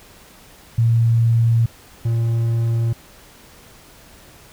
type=tone pair in turn; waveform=sine / triangle; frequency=115.5 / 115.5 Hz; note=A#2 / A#2; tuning=-16 / -16 cents; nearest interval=unison; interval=0 cents; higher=neither; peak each=-12 / -14 dBFS; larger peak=first; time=0.78-1.66 / 2.05-2.93 s; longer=neither; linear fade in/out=5 ms; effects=pink hiss -46 dBFS RMS until 4.52 s